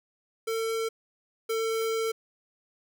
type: tone pair in turn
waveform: square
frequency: 450.5 / 448.5 Hz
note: A4 / A4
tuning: +41 / +33 cents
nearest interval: unison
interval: 8 cents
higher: first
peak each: -28 / -27 dBFS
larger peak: second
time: 0.47-0.89 / 1.49-2.12 s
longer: second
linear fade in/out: 10 ms
effects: none